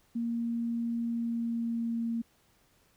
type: tone with pitch glide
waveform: sine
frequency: 233.3 to 230.8 Hz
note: A#3 to A#3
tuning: +2 to -17 cents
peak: -29 dBFS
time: 0.15-2.22 s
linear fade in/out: 10 ms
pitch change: -19 cents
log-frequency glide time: 1.06-2.1 s
effects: pink hiss -67 dBFS RMS until 2.96 s